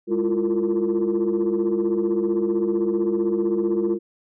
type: tone cluster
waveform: sine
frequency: 205.8 / 335.8 / 351.4 / 458.4 Hz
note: G#3 / E4 / F4 / A#4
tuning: -16 / +32 / +11 / -29 cents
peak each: -26 / -24 / -20 / -27 dBFS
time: 0.07-3.99 s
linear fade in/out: 50 ms
effects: tanh soft clip ceiling -14 dBFS